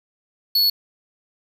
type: tone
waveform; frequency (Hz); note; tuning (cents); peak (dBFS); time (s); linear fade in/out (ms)
square; 4400; C#8; -14; -15; 0.55-0.7; 5
effects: 7-bit